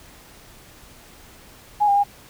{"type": "tone with pitch steps", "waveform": "sine", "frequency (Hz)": [832, 804, 811], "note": ["G#5", "G5", "G#5"], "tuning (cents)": [3, 44, -41], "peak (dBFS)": -14, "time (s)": [1.8, 2.04], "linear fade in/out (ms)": 20, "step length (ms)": 80, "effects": ["pink hiss -47 dBFS RMS until 2.29 s"]}